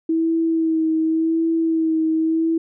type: tone with vibrato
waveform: sine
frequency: 323.4 Hz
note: E4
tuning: 33 cents flat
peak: -16 dBFS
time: 0.09-2.58 s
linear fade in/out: 5 ms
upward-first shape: sine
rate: 0.89 Hz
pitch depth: 26 cents each way
effects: none